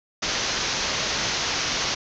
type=low-pass noise; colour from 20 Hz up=white; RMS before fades=-26 dBFS; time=0.22-1.95 s; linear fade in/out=10 ms; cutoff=6500 Hz; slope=96 dB/octave; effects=none